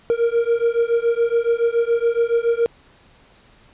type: beating tone pair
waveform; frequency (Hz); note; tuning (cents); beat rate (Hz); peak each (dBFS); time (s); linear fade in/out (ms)
triangle; 463.4 / 470.5; A#4 / A#4; -10 / +16; 7.1; -17; 0.1-2.66; 0
effects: pink hiss -52 dBFS RMS until 3.73 s + resampled to 8000 Hz